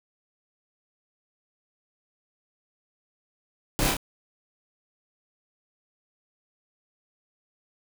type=noise with echo; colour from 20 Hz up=pink; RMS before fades=-26 dBFS; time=3.79-3.91 s; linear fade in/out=0 ms; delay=29 ms; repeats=2; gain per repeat=-2 dB; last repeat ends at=3.968 s; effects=none